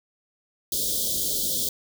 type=band-stop noise; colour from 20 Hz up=white; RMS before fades=-26 dBFS; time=0.72-1.69 s; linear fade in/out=2 ms; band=610 to 3200 Hz; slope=96 dB/octave; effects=none